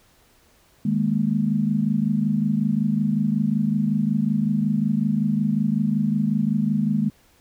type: chord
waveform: sine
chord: D# suspended fourth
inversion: none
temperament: equal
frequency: 155.56 / 207.7 / 233.1 Hz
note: D#3 / G#3 / A#3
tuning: 0 / 0 / 0 cents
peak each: -25 / -21 / -24 dBFS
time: 0.85-7.1 s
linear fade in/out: 5 ms
effects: pink hiss -58 dBFS RMS until 7.4 s